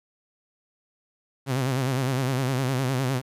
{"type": "tone with vibrato", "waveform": "sawtooth", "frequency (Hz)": 130.81, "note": "C3", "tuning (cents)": 0, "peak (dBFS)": -19, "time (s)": [1.46, 3.22], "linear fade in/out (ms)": 50, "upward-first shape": "sine", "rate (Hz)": 9.8, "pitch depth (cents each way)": 92, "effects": ["resampled to 32000 Hz", "9-bit"]}